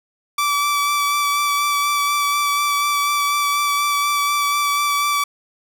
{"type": "tone with vibrato", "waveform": "sawtooth", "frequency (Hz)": 1157, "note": "D6", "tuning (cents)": -26, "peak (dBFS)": -13, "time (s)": [0.38, 5.24], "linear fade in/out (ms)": 5, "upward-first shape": "sine", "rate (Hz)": 4.1, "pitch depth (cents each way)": 15, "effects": []}